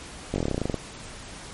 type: slowing click train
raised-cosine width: 2 ms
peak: -12 dBFS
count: 14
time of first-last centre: 0.34-0.743 s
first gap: 20 ms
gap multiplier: 1.07
effects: pink hiss -41 dBFS RMS until 1.53 s + MP3 48 kbps